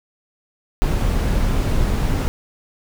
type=noise; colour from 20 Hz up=brown; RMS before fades=-18 dBFS; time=0.82-2.28 s; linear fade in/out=0 ms; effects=none